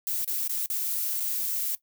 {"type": "noise with dropouts", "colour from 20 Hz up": "violet", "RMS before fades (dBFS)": -29, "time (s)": [0.07, 1.75], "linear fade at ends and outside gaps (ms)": 0, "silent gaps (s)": [[0.245, 0.277], [0.476, 0.495], [0.66, 0.7], [1.198, 1.204]], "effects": ["noise-tail reverb RT60 0.1 s tail -17 dB re dry"]}